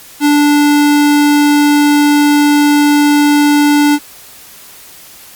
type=tone; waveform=square; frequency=292.5 Hz; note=D4; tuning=7 cents flat; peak=-7 dBFS; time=0.2-3.99 s; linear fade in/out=50 ms; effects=white hiss -36 dBFS RMS until 5.35 s + Opus 48 kbps